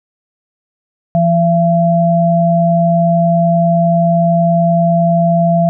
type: tone pair together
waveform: sine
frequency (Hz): 169.4 / 677.6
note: E3 / E5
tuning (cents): +48 / +48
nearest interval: 2 octaves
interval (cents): 2400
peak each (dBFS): -11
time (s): 1.15-5.69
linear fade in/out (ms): 0
effects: none